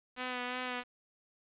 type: tone with vibrato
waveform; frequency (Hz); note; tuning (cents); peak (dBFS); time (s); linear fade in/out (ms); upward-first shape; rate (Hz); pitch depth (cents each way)
5% pulse; 249.9; B3; +21; -24; 0.16-0.84; 50; sine; 2.8; 23
effects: resampled to 8000 Hz + 10-bit